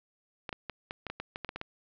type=clicks; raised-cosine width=0.3 ms; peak=-20 dBFS; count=12; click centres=0.492 / 0.528 / 0.697 / 0.909 / 1.067 / 1.1 / 1.2 / 1.359 / 1.447 / 1.491 / 1.56 / 1.614 s; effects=low-pass 4000 Hz 12 dB/octave